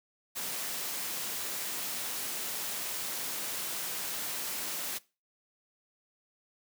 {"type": "noise", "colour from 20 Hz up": "white", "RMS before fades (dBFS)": -36, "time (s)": [0.35, 4.99], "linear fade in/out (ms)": 20, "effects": ["noise-tail reverb RT60 0.3 s tail -21 dB re dry", "high-pass 150 Hz 12 dB/octave"]}